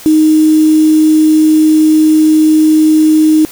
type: tone with quantisation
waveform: sine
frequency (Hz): 311.1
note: D#4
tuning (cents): 0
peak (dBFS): -4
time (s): 0.06-3.45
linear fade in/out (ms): 0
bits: 4
effects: white hiss -32 dBFS RMS until 3.51 s